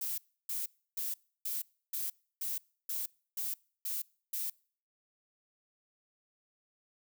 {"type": "noise bursts", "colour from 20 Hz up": "violet", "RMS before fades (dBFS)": -36, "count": 10, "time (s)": [0.01, 4.5], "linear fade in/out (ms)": 5, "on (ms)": 170, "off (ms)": 310, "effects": ["noise-tail reverb RT60 0.5 s tail -26 dB re dry"]}